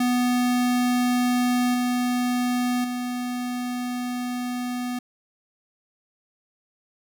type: tone with level steps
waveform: square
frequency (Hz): 246.9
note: B3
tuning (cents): 0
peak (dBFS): -20 / -22 / -27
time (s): 0-4.99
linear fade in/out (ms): 5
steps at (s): 1.74 / 2.84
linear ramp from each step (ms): 5
effects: none